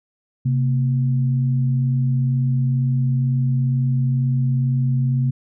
sine tone pair together, 131.67 / 233.8 Hz, C3 / A#3, +11 / +5 cents, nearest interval minor seventh, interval 994 cents, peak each -16 / -27 dBFS, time 0.45-5.31 s, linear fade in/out 10 ms, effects none

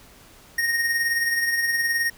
square tone with tremolo, 1859 Hz, A#6, 5 cents flat, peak -19 dBFS, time 0.58-2.1 s, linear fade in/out 5 ms, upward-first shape triangle, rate 19 Hz, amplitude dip 50%, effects pink hiss -50 dBFS RMS until 2.17 s

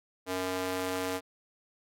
square tone with high-pass filter, 92.5 Hz, F#2, in tune, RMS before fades -33 dBFS, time 0.26-1.21 s, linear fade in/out 50 ms, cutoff 390 Hz, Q 1.1, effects AAC 64 kbps

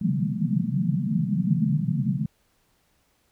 pink band-pass noise, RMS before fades -24 dBFS, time 0.01-2.26 s, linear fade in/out 5 ms, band 130 to 230 Hz, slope 96 dB/octave, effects pink hiss -67 dBFS RMS until 3.31 s

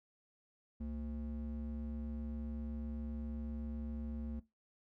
triangle ring-modulated tone, 146.83 Hz, D3, in tune, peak -34 dBFS, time 0.8-4.4 s, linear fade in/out 10 ms, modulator 80.1 Hz, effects noise-tail reverb RT60 0.2 s tail -17 dB re dry

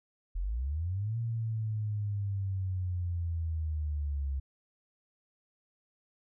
sine linear two-way sweep, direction up then down, 39.14 to 116.54 to 67.3 Hz, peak -30 dBFS, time 0.35-4.4 s, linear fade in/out 10 ms, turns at 1.18 s, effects none

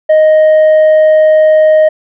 sine tone with tanh clipping, 622.3 Hz, D#5, in tune, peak -4 dBFS, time 0.09-1.89 s, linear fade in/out 10 ms, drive 3 dB, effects none

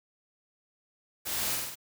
white noise with echo, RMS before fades -34 dBFS, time 1.25-1.56 s, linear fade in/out 20 ms, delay 49 ms, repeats 4, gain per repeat -2 dB, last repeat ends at 1.756 s, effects none

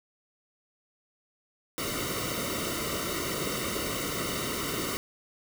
pink noise with comb filter, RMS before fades -32 dBFS, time 1.78-4.97 s, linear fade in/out 0 ms, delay 1.2 ms, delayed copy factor -0.9, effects none

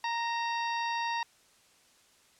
harmonic tone with a mistuned harmonic, 932.3 Hz, A#5, in tune, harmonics 1 / 2 / 3 / 4 / 5 / 6, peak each -31 / -37 / -41 / -43 / -45 / -47 dBFS, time 0.04-1.23 s, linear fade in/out 2 ms, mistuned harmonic 3, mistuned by -47 cents, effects white hiss -63 dBFS RMS until 2.39 s + low-pass 9000 Hz 12 dB/octave

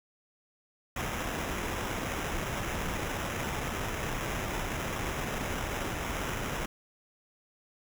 pink noise with sample-and-hold, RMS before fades -34 dBFS, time 0.96-6.66 s, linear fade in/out 5 ms, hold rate 4410 Hz, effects none

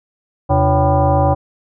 sine tone with frequency modulation, 347 Hz, F4, 11 cents flat, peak -10 dBFS, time 0.49-1.35 s, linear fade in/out 20 ms, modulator 214 Hz, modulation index 2.7, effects none

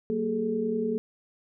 sine tone cluster, 186.9 / 230.6 / 401.1 / 431.4 Hz, F#3 / A#3 / G4 / A4, +18 / -19 / +40 / -34 cents, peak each -37 / -29 / -37 / -28 dBFS, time 0.1-0.98 s, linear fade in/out 0 ms, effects none

